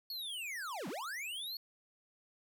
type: linear two-way sweep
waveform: square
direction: down then up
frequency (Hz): 4435 to 155.1 to 4435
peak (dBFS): -40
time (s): 0.1-1.57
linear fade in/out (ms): 2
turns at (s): 0.88
effects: none